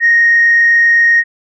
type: tone with frequency modulation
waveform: sine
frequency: 1864.7 Hz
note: A#6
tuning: in tune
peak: -5 dBFS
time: 0-1.24 s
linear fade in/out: 50 ms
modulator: 27.8 Hz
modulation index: 0.34
effects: tanh soft clip ceiling -1 dBFS